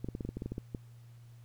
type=clicks; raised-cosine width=3 ms; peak=-24 dBFS; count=12; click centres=0.045 / 0.087 / 0.151 / 0.208 / 0.25 / 0.29 / 0.37 / 0.421 / 0.46 / 0.52 / 0.581 / 0.748 s; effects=added 118 Hz sine -51 dBFS peak until 1.44 s + pink hiss -68 dBFS RMS until 1.44 s